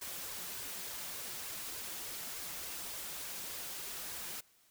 white noise with flanger, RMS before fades -43 dBFS, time 0.01-4.41 s, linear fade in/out 10 ms, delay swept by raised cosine 1.8 to 6 ms, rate 3.4 Hz, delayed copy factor +0.5, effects white hiss -68 dBFS RMS until 4.7 s

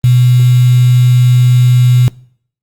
sine tone with quantisation, 124.2 Hz, B2, 10 cents sharp, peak -4 dBFS, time 0.04-2.08 s, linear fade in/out 0 ms, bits 4, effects noise-tail reverb RT60 0.6 s tail -24 dB re dry + Opus 32 kbps

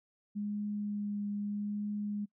sine tone with vibrato, 206.1 Hz, G#3, 13 cents flat, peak -33 dBFS, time 0.35-2.26 s, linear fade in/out 20 ms, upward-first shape triangle, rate 0.8 Hz, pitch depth 14 cents each way, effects noise-tail reverb RT60 0.1 s tail -25 dB re dry

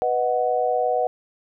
sine chord, B major, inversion none, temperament equal, 493.9 / 622.3 / 740 Hz, B4 / D#5 / F#5, 0 / 0 / 0 cents, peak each -23 / -25 / -22 dBFS, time 0.02-1.07 s, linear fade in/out 0 ms, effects none

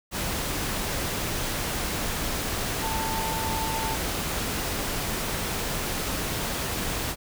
sine tone in noise, 890 Hz, A5, 20 cents sharp, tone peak -30 dBFS, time 2.8-3.98 s, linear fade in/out 50 ms, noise pink, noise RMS -29 dBFS, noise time 0.11-7.16 s, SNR -4 dB, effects none

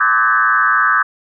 sine tone with frequency modulation, 1396.9 Hz, F6, in tune, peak -10 dBFS, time 0-1.03 s, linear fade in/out 10 ms, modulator 116 Hz, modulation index 2.5, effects none

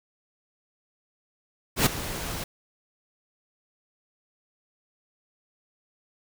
pink noise with ADSR envelope, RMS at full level -18 dBFS, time 1.76-2.44 s, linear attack 99 ms, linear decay 14 ms, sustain -15 dB, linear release 4 ms, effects none

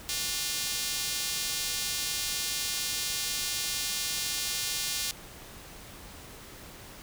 square tone with high-pass filter, 162.1 Hz, E3, 29 cents flat, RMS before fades -32 dBFS, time 0.09-5.11 s, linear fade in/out 0 ms, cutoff 4000 Hz, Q 0.97, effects pink hiss -47 dBFS RMS until 7.02 s

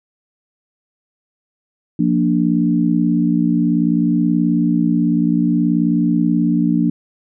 sine chord, Bb major, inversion second, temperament equal, 174.61 / 233.1 / 293.7 Hz, F3 / Bb3 / D4, 0 / 0 / 0 cents, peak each -17 dBFS, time 1.99-6.9 s, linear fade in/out 5 ms, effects none

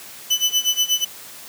30% pulse tone with tremolo, 3000 Hz, F#7, 23 cents sharp, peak -11 dBFS, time 0.3-1.05 s, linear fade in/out 10 ms, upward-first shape sine, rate 8.3 Hz, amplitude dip 90%, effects white hiss -39 dBFS RMS until 1.48 s + high-pass 100 Hz 12 dB/octave

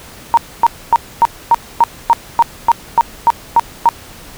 sine tone bursts, 931 Hz, A#5, 2 cents flat, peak -4 dBFS, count 13, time 0.34-3.889 s, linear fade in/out 0 ms, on 33 ms, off 260 ms, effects pink hiss -36 dBFS RMS until 4.37 s

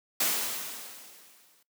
white noise with exponential decay, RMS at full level -25 dBFS, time 0.2-1.63 s, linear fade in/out 5 ms, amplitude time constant 310 ms, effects noise-tail reverb RT60 0.2 s tail -24 dB re dry + high-pass 200 Hz 12 dB/octave

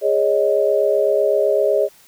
sine chord, Ab suspended fourth, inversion none, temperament equal with one note detuned, 412.2 / 554.4 / 622.3 Hz, Ab4 / Db5 / Eb5, -13 / 0 / 0 cents, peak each -18 dBFS, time 0.01-1.89 s, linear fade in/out 50 ms, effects white hiss -50 dBFS RMS until 2.07 s

